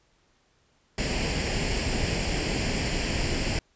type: noise with comb filter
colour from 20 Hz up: pink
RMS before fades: -27 dBFS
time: 0.98-3.59 s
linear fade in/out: 2 ms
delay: 0.4 ms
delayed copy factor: +0.65
effects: pink hiss -66 dBFS RMS until 3.75 s + resampled to 16000 Hz